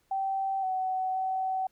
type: tone with pitch steps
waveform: sine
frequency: 775 / 751 / 757 Hz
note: G5 / F#5 / F#5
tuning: -20 / +26 / +39 cents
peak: -27 dBFS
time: 0.11-1.67 s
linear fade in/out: 5 ms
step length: 520 ms
effects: pink hiss -71 dBFS RMS until 1.71 s